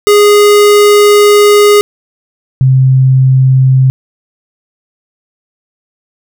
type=tone pair in turn; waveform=square / sine; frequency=413.2 / 131.28 Hz; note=G#4 / C3; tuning=-9 / +6 cents; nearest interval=octave + minor sixth; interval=1985 cents; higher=first; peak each=-3 dBFS; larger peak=neither; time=0.07-1.81 / 2.61-3.9 s; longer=first; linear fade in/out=0 ms; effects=none